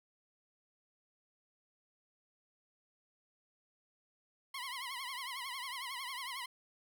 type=tone with vibrato; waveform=15% pulse; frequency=1031 Hz; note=C6; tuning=26 cents flat; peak=-34 dBFS; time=4.54-6.46 s; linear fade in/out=5 ms; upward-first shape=triangle; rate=11 Hz; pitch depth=150 cents each way; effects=none